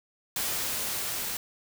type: noise with level ramp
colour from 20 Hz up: white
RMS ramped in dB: -30 to -33 dBFS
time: 0.36-1.37 s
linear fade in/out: 2 ms
effects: none